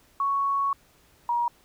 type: tone pair in turn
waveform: sine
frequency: 1111 / 951.8 Hz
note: C#6 / A#5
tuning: +4 / +36 cents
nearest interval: minor third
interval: 268 cents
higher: first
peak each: -22 / -22 dBFS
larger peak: neither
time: 0.2-0.73 / 1.29-1.48 s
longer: first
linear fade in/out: 2 ms
effects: pink hiss -60 dBFS RMS until 1.64 s